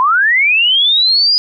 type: linear sweep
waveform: sine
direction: up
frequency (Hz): 988 to 4981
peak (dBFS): -8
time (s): 0-1.38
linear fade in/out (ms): 0
effects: none